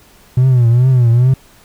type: tone with vibrato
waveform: triangle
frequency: 123.47 Hz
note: B2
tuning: in tune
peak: -4 dBFS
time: 0.37-1.34 s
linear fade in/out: 5 ms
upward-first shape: triangle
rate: 2.4 Hz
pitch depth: 130 cents each way
effects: tanh soft clip ceiling -1 dBFS + pink hiss -46 dBFS RMS until 1.64 s